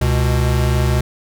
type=tone pair together; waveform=square; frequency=69.3 / 123.47 Hz; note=C#2 / B2; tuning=0 / 0 cents; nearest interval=minor seventh; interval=1000 cents; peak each=-17 dBFS; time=0.01-1.01 s; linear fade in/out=5 ms; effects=none